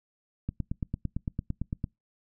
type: click train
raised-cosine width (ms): 5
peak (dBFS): -18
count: 13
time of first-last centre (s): 0.49-1.841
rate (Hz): 8.88
effects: noise-tail reverb RT60 0.2 s tail -26 dB re dry